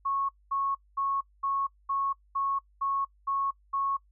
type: tone bursts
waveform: sine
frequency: 1100 Hz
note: C#6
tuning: 14 cents flat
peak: -26 dBFS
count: 9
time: 0.05-3.97 s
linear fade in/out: 10 ms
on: 240 ms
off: 220 ms
effects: noise-tail reverb RT60 0.1 s tail -22 dB re dry + added 50 Hz sine -60 dBFS peak until 4.11 s